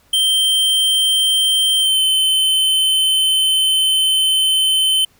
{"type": "tone with pitch glide", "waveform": "square", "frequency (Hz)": [3136, 3068], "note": ["G7", "G7"], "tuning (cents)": [0, -38], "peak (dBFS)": -13, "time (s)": [0.13, 5.05], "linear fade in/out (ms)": 5, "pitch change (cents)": -38, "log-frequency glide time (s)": [1.78, 2.01], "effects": ["pink hiss -55 dBFS RMS until 5.19 s"]}